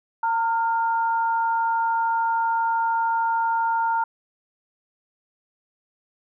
sine tone pair together, 913 / 1402.6 Hz, A#5 / F6, -36 / +7 cents, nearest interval perfect fifth, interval 743 cents, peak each -20 / -28 dBFS, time 0.23-4.04 s, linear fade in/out 5 ms, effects none

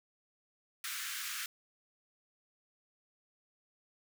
pink high-pass noise, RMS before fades -40 dBFS, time 0.84-1.46 s, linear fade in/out 2 ms, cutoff 1300 Hz, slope 48 dB/octave, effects none

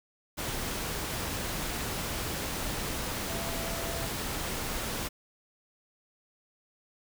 sine tone in noise, 669 Hz, E5, 25 cents sharp, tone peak -40 dBFS, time 3.27-4.07 s, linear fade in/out 20 ms, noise pink, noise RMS -34 dBFS, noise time 0.37-5.09 s, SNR -9 dB, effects none

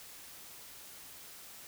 silence, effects white hiss -51 dBFS RMS until 1.67 s

